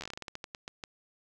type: slowing click train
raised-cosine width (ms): 0.2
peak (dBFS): -22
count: 15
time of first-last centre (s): 0.01-0.838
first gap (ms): 12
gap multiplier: 1.22
effects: none